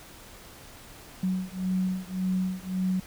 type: beating tone pair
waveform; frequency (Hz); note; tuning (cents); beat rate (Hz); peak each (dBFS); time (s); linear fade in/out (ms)
sine; 185 / 186.8; F#3 / F#3; 0 / +17; 1.8; -29; 1.23-3; 5
effects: pink hiss -48 dBFS RMS until 3.06 s